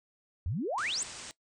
sine exponential sweep, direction up, 73.5 to 8400 Hz, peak -30 dBFS, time 0.46-1.03 s, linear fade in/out 0 ms
white low-pass noise, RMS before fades -45 dBFS, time 0.78-1.31 s, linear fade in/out 0 ms, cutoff 8900 Hz, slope 96 dB/octave
effects noise-tail reverb RT60 0.1 s tail -18 dB re dry

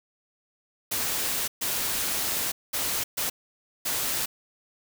white noise bursts at uneven times, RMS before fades -28 dBFS, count 5, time 0.91-1.48 / 1.61-2.52 / 2.73-3.04 / 3.17-3.3 / 3.85-4.26 s, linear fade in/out 10 ms, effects none

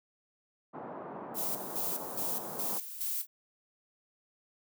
white band-pass noise, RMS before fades -43 dBFS, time 0.73-2.79 s, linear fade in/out 20 ms, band 150 to 1000 Hz, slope 24 dB/octave
violet noise with tremolo, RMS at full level -34 dBFS, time 1.34-3.27 s, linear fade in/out 50 ms, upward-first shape square, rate 2.4 Hz, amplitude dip 65%
effects none

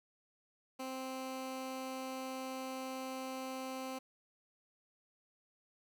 15% pulse tone, 261.6 Hz, C4, in tune, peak -34 dBFS, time 0.79-3.99 s, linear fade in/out 10 ms, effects none

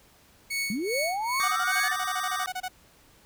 sawtooth tone with tremolo, 2217 Hz, C#7, in tune, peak -23 dBFS, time 0.5-1.89 s, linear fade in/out 10 ms, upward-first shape sine, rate 2.5 Hz, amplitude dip 90%
sine linear sweep, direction up, 184 to 1800 Hz, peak -27 dBFS, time 0.7-1.93 s, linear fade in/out 2 ms
square chord, Eb major seventh, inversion third, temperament equal, 1174.7 / 1244.5 / 1568 / 1864.7 Hz, D6 / Eb6 / G6 / Bb6, 0 / 0 / 0 / 0 cents, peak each -32 / -36 / -38 / -38 dBFS, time 1.4-2.46 s, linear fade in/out 0 ms
sawtooth tone bursts, 740 Hz, F#5, in tune, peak -26 dBFS, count 16, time 1.43-2.684 s, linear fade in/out 10 ms, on 54 ms, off 26 ms
effects pink hiss -58 dBFS RMS until 3.25 s

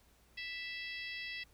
harmonic tone with a mistuned harmonic, 659.3 Hz, E5, in tune, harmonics 3 / 4 / 5 / 6 / 7 / 8, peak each -44 / -45 / -49 / -53 / -52 / -53 dBFS, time 0.37-1.44 s, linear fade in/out 10 ms, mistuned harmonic 8, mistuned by -29 cents, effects added 60 Hz sine -68 dBFS peak until 1.53 s + pink hiss -68 dBFS RMS until 1.53 s

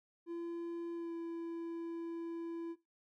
triangle tone with pitch glide, 339.5 to 334.8 Hz, F4 to E4, -49 to +27 cents, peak -37 dBFS, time 0.26-2.76 s, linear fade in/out 50 ms, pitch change -24 cents, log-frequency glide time 0.94-1.13 s, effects noise-tail reverb RT60 0.2 s tail -18 dB re dry

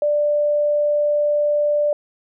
sine tone, 590 Hz, D5, 8 cents sharp, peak -15 dBFS, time 0.02-1.93 s, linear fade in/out 2 ms, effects none

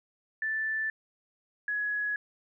sine tone pair in turn, 1760 / 1679.9 Hz, A6 / G#6, 0 / +19 cents, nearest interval minor second, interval 81 cents, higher first, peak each -28 dBFS, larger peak neither, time 0.42-0.9 / 1.68-2.16 s, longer neither, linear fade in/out 2 ms, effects none

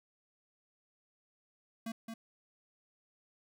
square tone with echo, 226.5 Hz, A#3, 50 cents flat, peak -38 dBFS, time 1.86-1.92 s, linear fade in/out 5 ms, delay 220 ms, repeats 1, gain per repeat -4 dB, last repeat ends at 2.14 s, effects none

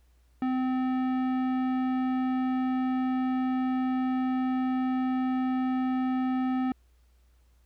sine tone with tanh clipping, 257.5 Hz, C4, 28 cents flat, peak -27 dBFS, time 0.42-6.72 s, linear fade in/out 2 ms, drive 15 dB, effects added 60 Hz sine -59 dBFS peak until 7.65 s + pink hiss -72 dBFS RMS until 7.65 s

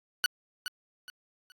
20% pulse tone with echo, 1480 Hz, F#6, in tune, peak -18 dBFS, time 0.24-0.26 s, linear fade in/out 0 ms, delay 420 ms, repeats 3, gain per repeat -10 dB, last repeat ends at 1.52 s, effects AAC 64 kbps

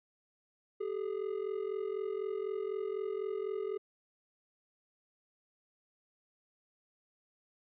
triangle ring-modulated tone, 410 Hz, G#4, 22 cents flat, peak -29 dBFS, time 0.8-3.78 s, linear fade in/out 10 ms, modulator 22 Hz, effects resampled to 8000 Hz

